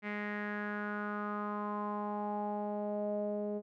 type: tone with low-pass filter sweep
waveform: sawtooth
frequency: 207.7 Hz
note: G#3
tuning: in tune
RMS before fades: -37 dBFS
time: 0.02-3.62 s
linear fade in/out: 50 ms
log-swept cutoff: 2100 to 520 Hz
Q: 5.3
effects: none